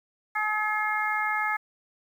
harmonic tone, 426.1 Hz, G#4, 44 cents sharp, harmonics 2 / 3 / 4 / 5, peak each -30 / -30 / -30 / -30 dBFS, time 0.35-1.57 s, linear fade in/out 10 ms, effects 9-bit

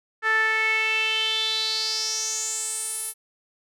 sawtooth tone with band-pass filter sweep, 440 Hz, A4, in tune, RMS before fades -25 dBFS, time 0.22-3.14 s, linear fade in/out 50 ms, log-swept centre 1600 to 11000 Hz, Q 5.9, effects none

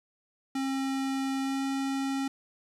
square tone with pitch glide, 269 to 271.3 Hz, C4 to C#4, +48 to -37 cents, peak -29 dBFS, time 0.55-2.28 s, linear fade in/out 5 ms, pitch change +15 cents, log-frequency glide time 1.41-1.63 s, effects low-pass 10000 Hz 12 dB/octave + 11-bit

